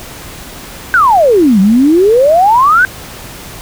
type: exponential two-way sweep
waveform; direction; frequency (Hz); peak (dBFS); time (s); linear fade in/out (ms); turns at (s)
sine; down then up; 1568 to 185 to 1568; -4; 0.94-2.85; 0; 1.6
effects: pink hiss -29 dBFS RMS until 3.61 s